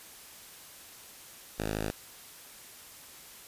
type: tone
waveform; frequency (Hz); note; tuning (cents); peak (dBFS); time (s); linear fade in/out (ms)
5% pulse; 53.1; G#1; +39; -20; 1.58-1.91; 10
effects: white hiss -50 dBFS RMS until 3.47 s + resampled to 32000 Hz